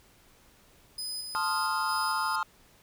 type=tone with tremolo; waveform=sawtooth; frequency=5010 Hz; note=D#8; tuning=11 cents sharp; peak=-31 dBFS; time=0.98-2.36 s; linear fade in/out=5 ms; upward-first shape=square; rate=2.2 Hz; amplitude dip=35%
type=chord; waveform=triangle; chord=F dominant seventh; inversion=first; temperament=equal; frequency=880 / 1046.5 / 1244.5 / 1396.9 Hz; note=A5 / C6 / Eb6 / F6; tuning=0 / 0 / 0 / 0 cents; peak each=-31 dBFS; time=1.35-2.43 s; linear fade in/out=0 ms
effects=pink hiss -60 dBFS RMS until 2.82 s